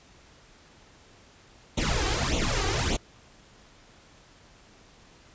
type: noise with flanger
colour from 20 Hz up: pink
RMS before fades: -26 dBFS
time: 1.77-2.97 s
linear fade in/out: 10 ms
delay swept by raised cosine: 0.29 to 2.59 ms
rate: 1.7 Hz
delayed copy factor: +0.85
effects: pink hiss -55 dBFS RMS until 5.34 s + resampled to 16000 Hz